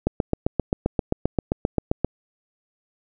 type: click train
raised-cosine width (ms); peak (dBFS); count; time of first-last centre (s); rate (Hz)
2; -6; 16; 0.07-2.046; 7.59
effects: none